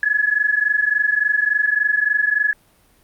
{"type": "tone pair together", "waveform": "sine", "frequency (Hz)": [1685, 1708.5], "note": ["G#6", "G#6"], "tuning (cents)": [25, 49], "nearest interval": "unison", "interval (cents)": 24, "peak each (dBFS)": -18, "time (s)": [0.03, 2.53], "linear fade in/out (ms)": 2, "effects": ["pink hiss -56 dBFS RMS until 3.03 s", "Opus 48 kbps"]}